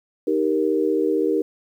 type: chord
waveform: sine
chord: Eb major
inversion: none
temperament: equal with one note detuned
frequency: 311.1 / 392 / 467.8 Hz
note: Eb4 / G4 / Bb4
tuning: 0 / 0 / +6 cents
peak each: -22 dBFS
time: 0.27-1.42 s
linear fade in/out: 5 ms
effects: 9-bit